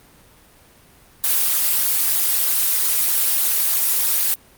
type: noise with flanger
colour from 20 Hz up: blue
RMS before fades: -18 dBFS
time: 1.24-4.34 s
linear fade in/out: 0 ms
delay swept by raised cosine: 0.35 to 5.45 ms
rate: 3.2 Hz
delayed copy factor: -0.5
effects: pink hiss -50 dBFS RMS until 4.57 s + Opus 32 kbps